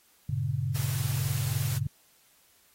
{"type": "chord", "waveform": "sine", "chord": "G diminished", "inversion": "none", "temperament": "just", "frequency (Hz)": [98, 117.6, 141.12], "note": ["G2", "Bb2", "Db3"], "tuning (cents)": [0, 16, 31], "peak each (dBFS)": [-33, -31, -30], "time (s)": [0.29, 1.87], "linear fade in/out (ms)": 5}
{"type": "noise", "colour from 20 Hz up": "white", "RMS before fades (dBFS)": -38, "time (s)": [0.74, 1.79], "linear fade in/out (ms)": 20}
{"effects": ["white hiss -63 dBFS RMS until 2.74 s", "AAC 48 kbps"]}